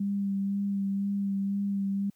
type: tone with vibrato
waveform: sine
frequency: 198.4 Hz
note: G3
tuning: 21 cents sharp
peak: -26 dBFS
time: 0-2.1 s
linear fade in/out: 5 ms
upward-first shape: sine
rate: 2 Hz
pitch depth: 18 cents each way
effects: white hiss -71 dBFS RMS until 2.15 s + high-pass 100 Hz 12 dB/octave